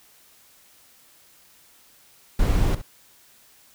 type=noise with echo; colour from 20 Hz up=brown; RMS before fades=-19 dBFS; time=2.39-2.75 s; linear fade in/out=5 ms; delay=67 ms; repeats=1; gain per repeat=-13 dB; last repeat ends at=2.817 s; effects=white hiss -55 dBFS RMS until 3.74 s